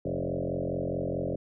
sine tone with frequency modulation, 349.2 Hz, F4, in tune, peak -28 dBFS, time 0.05-1.36 s, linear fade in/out 5 ms, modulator 44.7 Hz, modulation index 5.9, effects none

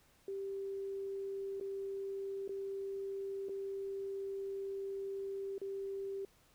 sine tone with dropouts, 392 Hz, G4, in tune, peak -38 dBFS, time 0.28-6.25 s, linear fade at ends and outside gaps 2 ms, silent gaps 1.6-1.61 / 2.478-2.492 / 3.486-3.493 / 5.581-5.615 s, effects pink hiss -68 dBFS RMS until 6.54 s

